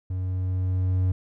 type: tone with level ramp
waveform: triangle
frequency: 92.5 Hz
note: F#2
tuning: in tune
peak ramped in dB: -24 to -17 dBFS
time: 0.1-1.12 s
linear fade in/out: 5 ms
effects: none